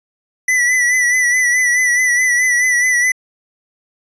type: tone with vibrato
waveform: square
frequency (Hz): 1975.5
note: B6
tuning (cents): 0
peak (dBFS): -12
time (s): 0.48-3.12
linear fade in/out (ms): 5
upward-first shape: sine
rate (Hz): 4.7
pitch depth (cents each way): 44
effects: resampled to 22050 Hz